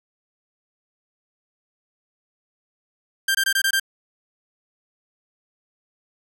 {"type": "tone bursts", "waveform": "sawtooth", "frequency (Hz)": 1582, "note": "G6", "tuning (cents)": 15, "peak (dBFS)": -14, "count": 6, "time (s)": [3.28, 3.798], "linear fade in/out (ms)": 5, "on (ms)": 68, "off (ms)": 22, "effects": []}